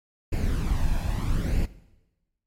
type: noise with flanger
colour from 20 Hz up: brown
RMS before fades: -24 dBFS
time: 0.32-1.66 s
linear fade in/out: 10 ms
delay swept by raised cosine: 0.41 to 1.22 ms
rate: 0.77 Hz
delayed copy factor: +0.6
effects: noise-tail reverb RT60 1.0 s tail -18 dB re dry + MP3 64 kbps